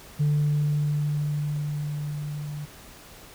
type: tone with level ramp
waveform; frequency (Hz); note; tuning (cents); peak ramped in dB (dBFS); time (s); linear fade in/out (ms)
sine; 147.8; D3; +11; -17 to -31; 0.19-2.66; 20
effects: tanh soft clip ceiling -17 dBFS + pink hiss -47 dBFS RMS until 3.34 s